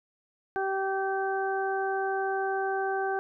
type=harmonic tone; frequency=386.9 Hz; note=G4; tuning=23 cents flat; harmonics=1 / 2 / 3 / 4; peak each=-30 / -30 / -41 / -34 dBFS; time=0.56-3.19 s; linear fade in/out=0 ms; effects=none